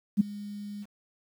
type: tone with ADSR envelope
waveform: sine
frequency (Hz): 205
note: G#3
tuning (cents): -22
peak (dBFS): -15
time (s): 0.17-0.86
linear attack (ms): 33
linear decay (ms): 12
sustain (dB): -21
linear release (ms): 38
effects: 9-bit